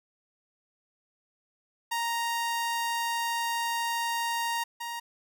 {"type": "tone pair in turn", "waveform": "sawtooth", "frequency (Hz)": [932.3, 937.4], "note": ["A#5", "A#5"], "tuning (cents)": [0, 9], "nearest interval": "unison", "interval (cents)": 9, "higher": "second", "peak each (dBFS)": [-24, -30], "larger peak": "first", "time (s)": [[1.91, 4.64], [4.8, 5]], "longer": "first", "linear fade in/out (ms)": 10, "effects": []}